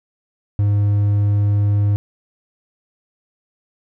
triangle tone, 102.4 Hz, G#2, 24 cents flat, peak -11 dBFS, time 0.59-1.96 s, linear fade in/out 0 ms, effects none

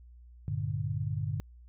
sine chord, G minor, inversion none, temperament equal, 98 / 116.54 / 146.83 Hz, G2 / Bb2 / D3, 0 / 0 / 0 cents, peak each -34 / -35 / -34 dBFS, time 0.48-1.4 s, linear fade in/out 0 ms, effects added 60 Hz sine -50 dBFS peak until 1.68 s

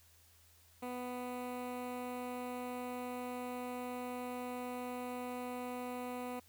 15% pulse tone with notch filter, 248.1 Hz, B3, 8 cents sharp, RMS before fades -42 dBFS, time 0.82-6.4 s, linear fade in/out 10 ms, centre 5300 Hz, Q 0.62, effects added 83 Hz sine -67 dBFS peak until 6.48 s + white hiss -66 dBFS RMS until 6.48 s

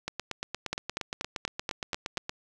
two click trains, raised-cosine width 0.2 ms, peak -15 / -13 dBFS, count 20 / 7, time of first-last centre 0.08-2.294 / 0.73-2.172 s, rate 8.58 / 4.16 Hz, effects none

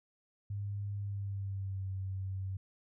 sine tone with pitch glide, 101.2 to 95.52 Hz, G#2 to G2, -44 to -44 cents, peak -35 dBFS, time 0.5-2.57 s, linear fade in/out 5 ms, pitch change -100 cents, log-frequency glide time 0.98-1.88 s, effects none

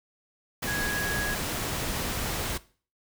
sine tone in noise, 1661.2 Hz, G#6, in tune, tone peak -29 dBFS, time 0.67-1.35 s, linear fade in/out 10 ms, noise pink, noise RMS -31 dBFS, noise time 0.62-2.58 s, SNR -1 dB, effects noise-tail reverb RT60 0.4 s tail -18 dB re dry

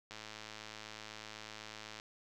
click train, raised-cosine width 0.2 ms, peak -29 dBFS, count 205, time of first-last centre 0.11-1.999 s, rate 108 Hz, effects none

